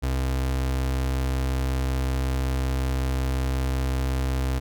35% pulse tone, 65.41 Hz, C2, in tune, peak -21 dBFS, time 0.02-4.6 s, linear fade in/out 20 ms, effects none

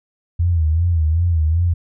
sine tone with vibrato, 82.41 Hz, E2, in tune, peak -13 dBFS, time 0.39-1.74 s, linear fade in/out 10 ms, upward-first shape sine, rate 2.6 Hz, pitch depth 110 cents each way, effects none

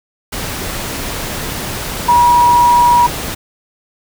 sine tone in noise, 962 Hz, B5, 46 cents flat, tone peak -6 dBFS, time 2.08-3.07 s, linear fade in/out 10 ms, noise pink, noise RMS -22 dBFS, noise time 0.32-3.35 s, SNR +13 dB, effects none

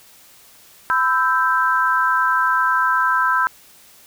sine chord, E minor, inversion second, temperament equal with one note detuned, 1005.6 / 1318.5 / 1568 Hz, B5 / E6 / G6, +31 / 0 / 0 cents, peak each -19 dBFS, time 0.9-3.47 s, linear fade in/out 0 ms, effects white hiss -48 dBFS RMS until 4.06 s

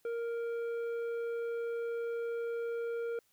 sine tone with tanh clipping, 466.2 Hz, A#4, in tune, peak -35 dBFS, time 0.05-3.19 s, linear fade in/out 2 ms, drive 8 dB, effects white hiss -72 dBFS RMS until 3.32 s

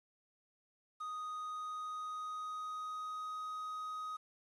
triangle tone with pitch glide, 1244.5 to 1254.6 Hz, D#6 to D#6, 0 to +14 cents, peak -38 dBFS, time 1-4.17 s, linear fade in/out 10 ms, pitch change +14 cents, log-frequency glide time 1.37-3.42 s, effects resampled to 24000 Hz + 11-bit

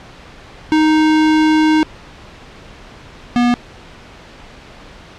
square tone pair in turn, 311.1 / 242.2 Hz, D#4 / B3, 0 / -34 cents, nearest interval major third, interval 434 cents, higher first, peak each -10 / -11 dBFS, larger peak first, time 0.72-1.83 / 3.36-3.54 s, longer first, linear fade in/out 0 ms, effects pink hiss -38 dBFS RMS until 5.18 s + low-pass 4000 Hz 12 dB/octave

